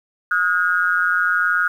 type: tone with amplitude modulation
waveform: sine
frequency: 1443 Hz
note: F#6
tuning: 44 cents flat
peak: -11 dBFS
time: 0.31-1.68 s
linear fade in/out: 5 ms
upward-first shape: sine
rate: 179 Hz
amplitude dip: 95%
effects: 8-bit